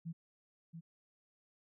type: tone with echo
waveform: sine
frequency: 165.4 Hz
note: E3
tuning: 6 cents sharp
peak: -39 dBFS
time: 0.05-0.13 s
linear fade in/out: 20 ms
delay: 680 ms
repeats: 1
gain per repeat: -6 dB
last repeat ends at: 0.81 s
effects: none